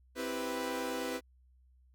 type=chord; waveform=sawtooth; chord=C major seventh; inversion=none; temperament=equal; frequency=261.6 / 329.6 / 392 / 493.9 Hz; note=C4 / E4 / G4 / B4; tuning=0 / 0 / 0 / 0 cents; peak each=-36 / -38 / -39 / -34 dBFS; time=0.15-1.21 s; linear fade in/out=50 ms; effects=added 63 Hz sine -61 dBFS peak until 1.94 s